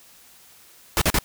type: noise bursts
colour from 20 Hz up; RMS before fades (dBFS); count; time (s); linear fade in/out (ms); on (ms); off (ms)
pink; -19; 3; 0.97-1.187; 0; 45; 41
effects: white hiss -51 dBFS RMS until 1.24 s